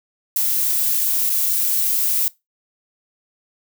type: noise with dropouts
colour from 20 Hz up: violet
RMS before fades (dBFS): -19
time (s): 0.36-2.28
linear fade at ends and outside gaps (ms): 1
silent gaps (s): 1.296-1.301
effects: noise-tail reverb RT60 0.2 s tail -21 dB re dry